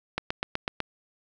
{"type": "click train", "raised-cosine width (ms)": 0.3, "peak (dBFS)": -11, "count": 6, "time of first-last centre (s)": [0.18, 0.803], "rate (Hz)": 8.02, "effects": []}